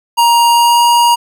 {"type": "tone with pitch glide", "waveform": "square", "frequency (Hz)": [941, 948.6], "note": ["A#5", "A#5"], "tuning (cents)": [16, 30], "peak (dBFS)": -7, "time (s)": [0.17, 1.16], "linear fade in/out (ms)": 20, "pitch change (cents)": 14, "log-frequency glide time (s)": [0.49, 0.81], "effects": []}